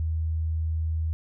sine tone, 80 Hz, D#2, 49 cents sharp, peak -24 dBFS, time 0-1.13 s, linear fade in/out 0 ms, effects none

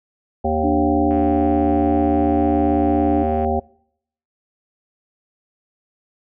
harmonic tone, 78.1 Hz, D#2, 7 cents sharp, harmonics 1 / 3 / 5 / 7 / 9 / 10, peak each -24 / -24 / -24 / -24 / -24 / -24 dBFS, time 0.44-3.6 s, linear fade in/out 10 ms
sine tone, 294.8 Hz, D4, 7 cents sharp, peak -17 dBFS, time 0.63-3.24 s, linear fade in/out 20 ms
click train, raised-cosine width 0.5 ms, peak -24 dBFS, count 251, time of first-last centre 1.11-3.446 s, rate 107 Hz
effects noise-tail reverb RT60 0.7 s tail -24 dB re dry

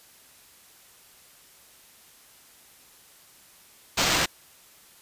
violet noise with sample-and-hold, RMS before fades -23 dBFS, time 3.97-4.26 s, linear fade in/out 10 ms, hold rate 11025 Hz, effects white hiss -54 dBFS RMS until 5.01 s + resampled to 32000 Hz

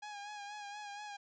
sawtooth tone with vibrato, 824 Hz, G#5, 14 cents flat, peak -40 dBFS, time 0.02-1.17 s, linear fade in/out 10 ms, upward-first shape sine, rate 4.2 Hz, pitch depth 39 cents each way, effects resampled to 16000 Hz

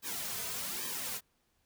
white noise with flanger, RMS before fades -38 dBFS, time 0.02-1.21 s, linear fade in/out 50 ms, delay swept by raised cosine 1.4 to 3.7 ms, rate 1.2 Hz, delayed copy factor -0.85, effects pink hiss -75 dBFS RMS until 1.65 s

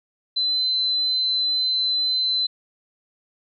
sine tone, 4049 Hz, B7, 42 cents sharp, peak -19 dBFS, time 0.36-2.47 s, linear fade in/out 10 ms, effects none

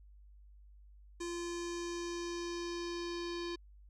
square tone with low-pass filter sweep, 344.9 Hz, F4, 22 cents flat, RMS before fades -40 dBFS, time 1.2-3.56 s, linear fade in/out 10 ms, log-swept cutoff 7300 to 4500 Hz, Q 3, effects added 50 Hz sine -55 dBFS peak until 3.89 s

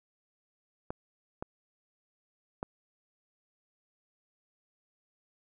clicks, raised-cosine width 1 ms, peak -21 / -22 / -20 dBFS, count 3, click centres 0.905 / 1.425 / 2.629 s, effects none

